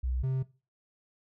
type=tone pair in turn; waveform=sine / triangle; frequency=62.9 / 131.41 Hz; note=B1 / C3; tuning=+32 / +8 cents; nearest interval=octave + minor second; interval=1276 cents; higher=second; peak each=-28 / -25 dBFS; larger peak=second; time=0.03-0.23 / 0.23-0.43 s; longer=neither; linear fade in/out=10 ms; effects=noise-tail reverb RT60 0.3 s tail -18 dB re dry